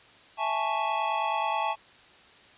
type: chord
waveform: square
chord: A major seventh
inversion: second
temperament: equal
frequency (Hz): 659.3 / 830.6 / 880 / 1108.7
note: E5 / G#5 / A5 / C#6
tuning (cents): 0 / 0 / 0 / 0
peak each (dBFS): -35 / -32 / -30 / -33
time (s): 0.37-1.76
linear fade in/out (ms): 50
effects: white hiss -54 dBFS RMS until 2.57 s + resampled to 8000 Hz